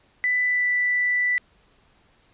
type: tone with pitch glide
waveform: sine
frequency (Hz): 1990 to 1976.3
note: B6 to B6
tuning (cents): +13 to +1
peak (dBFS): -19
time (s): 0.24-1.38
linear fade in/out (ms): 0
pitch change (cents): -12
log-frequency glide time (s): 0.44-0.67
effects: pink hiss -60 dBFS RMS until 2.33 s + resampled to 8000 Hz